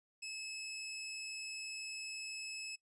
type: tone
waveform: 20% pulse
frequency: 2594 Hz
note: E7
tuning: 28 cents flat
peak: -38 dBFS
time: 0.22-2.76 s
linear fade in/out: 10 ms
effects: noise-tail reverb RT60 0.1 s tail -21 dB re dry + resampled to 24000 Hz